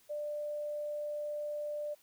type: tone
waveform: sine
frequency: 593 Hz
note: D5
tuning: 17 cents sharp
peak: -35 dBFS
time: 0.09-1.95 s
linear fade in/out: 20 ms
effects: white hiss -66 dBFS RMS until 2.02 s